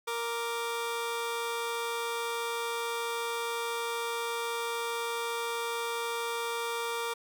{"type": "tone pair together", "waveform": "20% pulse", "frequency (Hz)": [466.2, 1174.7], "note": ["A#4", "D6"], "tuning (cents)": [0, 0], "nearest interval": "octave + major third", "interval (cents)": 1600, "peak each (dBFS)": [-28, -32], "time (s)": [0.07, 7.14], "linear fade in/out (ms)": 10, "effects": []}